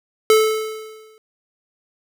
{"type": "tone with exponential decay", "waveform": "square", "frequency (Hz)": 435.7, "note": "A4", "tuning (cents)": -17, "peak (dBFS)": -9, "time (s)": [0.3, 1.18], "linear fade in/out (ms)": 1, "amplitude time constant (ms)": 190, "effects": []}